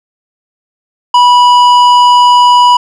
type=tone with tanh clipping; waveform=triangle; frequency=980 Hz; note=B5; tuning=14 cents flat; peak=-4 dBFS; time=1.14-2.77 s; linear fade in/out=5 ms; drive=15 dB; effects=none